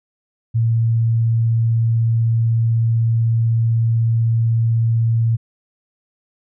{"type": "tone", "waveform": "sine", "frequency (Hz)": 114.5, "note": "A#2", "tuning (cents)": -31, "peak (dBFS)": -13, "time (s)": [0.54, 5.37], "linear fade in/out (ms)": 20, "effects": []}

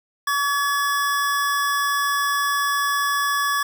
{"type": "tone pair together", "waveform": "square", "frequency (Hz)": [1135.3, 1701], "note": ["C#6", "G#6"], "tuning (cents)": [41, 41], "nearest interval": "perfect fifth", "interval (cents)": 700, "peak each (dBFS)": [-22, -24], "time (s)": [0.27, 3.63], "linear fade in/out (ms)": 5, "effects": ["8-bit"]}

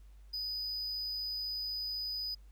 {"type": "tone", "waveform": "triangle", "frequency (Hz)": 4978, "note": "D#8", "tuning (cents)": 0, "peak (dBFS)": -34, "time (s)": [0.33, 2.35], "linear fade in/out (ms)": 10, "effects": ["added 50 Hz sine -52 dBFS peak until 2.51 s", "pink hiss -72 dBFS RMS until 2.51 s"]}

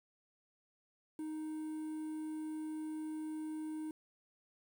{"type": "tone with quantisation", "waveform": "triangle", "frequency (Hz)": 311.1, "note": "D#4", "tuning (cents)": 0, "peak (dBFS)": -37, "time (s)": [1.19, 3.91], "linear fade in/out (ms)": 2, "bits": 10, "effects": []}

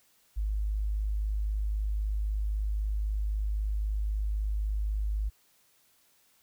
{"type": "tone", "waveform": "sine", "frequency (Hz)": 51.91, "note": "G#1", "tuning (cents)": 0, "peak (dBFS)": -27, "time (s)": [0.36, 5.3], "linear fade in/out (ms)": 20, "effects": ["white hiss -66 dBFS RMS until 6.42 s"]}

